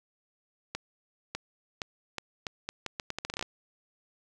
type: accelerating click train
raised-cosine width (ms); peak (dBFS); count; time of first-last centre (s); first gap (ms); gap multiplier
0.2; -16; 17; 0.75-3.426; 600; 0.78
effects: none